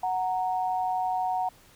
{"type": "tone pair together", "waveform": "sine", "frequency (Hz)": [740.1, 928], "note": ["F#5", "A#5"], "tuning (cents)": [0, -8], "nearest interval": "major third", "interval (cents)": 392, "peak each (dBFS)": [-26, -31], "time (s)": [0.03, 1.49], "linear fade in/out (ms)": 5, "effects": ["pink hiss -56 dBFS RMS until 1.75 s"]}